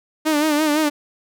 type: tone with vibrato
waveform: sawtooth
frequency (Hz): 303.2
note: D#4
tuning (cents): -45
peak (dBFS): -12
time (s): 0.25-0.9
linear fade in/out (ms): 20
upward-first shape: sine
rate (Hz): 5.9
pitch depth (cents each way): 69
effects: none